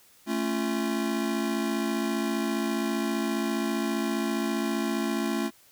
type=chord; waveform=square; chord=A augmented; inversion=none; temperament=just; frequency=220 / 275 / 343.8 Hz; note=A3 / C#4 / E#4; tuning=0 / -14 / -27 cents; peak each=-30 / -32 / -32 dBFS; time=0.26-5.51 s; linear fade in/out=50 ms; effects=white hiss -58 dBFS RMS until 5.71 s